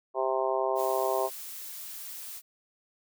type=harmonic tone; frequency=131.5 Hz; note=C3; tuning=9 cents sharp; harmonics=3 / 4 / 5 / 6 / 7 / 8; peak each=-31 / -33 / -30 / -35 / -34 / -35 dBFS; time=0.14-1.3 s; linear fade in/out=50 ms
type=noise; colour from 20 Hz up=blue; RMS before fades=-41 dBFS; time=0.75-2.42 s; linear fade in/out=50 ms
effects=none